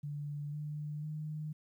sine tone with pitch steps, 146.1 / 149.6 / 153.19 Hz, D3 / D3 / D#3, -9 / +32 / -27 cents, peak -37 dBFS, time 0.03-1.53 s, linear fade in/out 10 ms, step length 500 ms, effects 12-bit

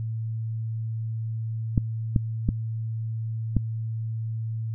clicks, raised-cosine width 5 ms, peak -8 dBFS, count 4, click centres 1.778 / 2.162 / 2.489 / 3.567 s, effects added 112 Hz sine -27 dBFS peak until 4.74 s

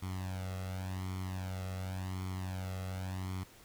sawtooth tone with flanger, 93.4 Hz, F#2, 17 cents sharp, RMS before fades -39 dBFS, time 0.02-3.44 s, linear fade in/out 10 ms, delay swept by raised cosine 0.91 to 1.53 ms, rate 0.9 Hz, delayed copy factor +0.9, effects pink hiss -58 dBFS RMS until 3.64 s

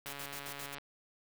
white noise with tremolo, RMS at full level -45 dBFS, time 0.06-0.75 s, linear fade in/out 5 ms, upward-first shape square, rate 7.5 Hz, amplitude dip 75%
click train, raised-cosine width 0.3 ms, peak -28 dBFS, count 103, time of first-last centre 0.06-0.783 s, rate 141 Hz
effects none

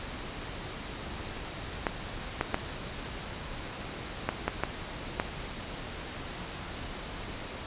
clicks, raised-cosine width 0.5 ms, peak -11 dBFS, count 7, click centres 1.868 / 2.411 / 2.544 / 4.29 / 4.48 / 4.636 / 5.199 s, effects pink hiss -39 dBFS RMS until 7.66 s + resampled to 8000 Hz

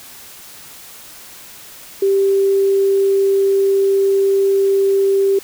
sine tone, 392 Hz, G4, in tune, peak -11 dBFS, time 2.02-5.39 s, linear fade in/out 5 ms, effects white hiss -38 dBFS RMS until 5.43 s

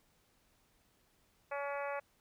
harmonic tone, 282.8 Hz, C#4, 35 cents sharp, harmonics 2 / 3 / 4 / 5 / 6 / 7 / 8 / 9, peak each -39 / -43 / -45 / -47 / -49 / -50 / -51 / -52 dBFS, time 1.51-2 s, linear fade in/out 10 ms, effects pink hiss -72 dBFS RMS until 2.2 s

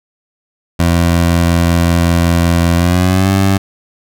20% pulse tone with pitch glide, 85.3 to 96.86 Hz, F2 to G2, -40 to -20 cents, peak -4 dBFS, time 0.79-3.58 s, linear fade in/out 10 ms, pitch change +220 cents, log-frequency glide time 2.75-3.31 s, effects none

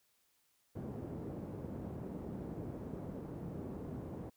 pink band-pass noise, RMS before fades -44 dBFS, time 0.75-4.3 s, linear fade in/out 10 ms, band 110 to 410 Hz, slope 12 dB/octave, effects white hiss -75 dBFS RMS until 4.36 s

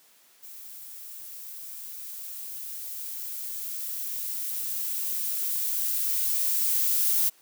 violet noise with level ramp, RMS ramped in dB -44 to -23 dBFS, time 0.42-7.3 s, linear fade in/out 20 ms, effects white hiss -59 dBFS RMS until 7.41 s + high-pass 200 Hz 12 dB/octave

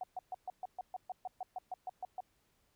sine tone bursts, 740 Hz, F#5, in tune, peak -37 dBFS, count 15, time 0.01-2.205 s, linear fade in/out 2 ms, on 25 ms, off 130 ms, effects pink hiss -75 dBFS RMS until 2.75 s

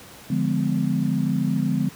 sine chord, D diminished seventh, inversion none, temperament equal with one note detuned, 146.83 / 174.61 / 207.7 / 252.9 Hz, D3 / F3 / Ab3 / Cb4, 0 / 0 / 0 / +41 cents, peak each -25 dBFS, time 0.3-1.89 s, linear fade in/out 5 ms, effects pink hiss -44 dBFS RMS until 1.95 s + high-pass 80 Hz 12 dB/octave

